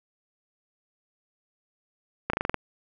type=slowing click train; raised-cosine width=0.5 ms; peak=-10 dBFS; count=7; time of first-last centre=2.3-2.543 s; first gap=34 ms; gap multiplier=1.07; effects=none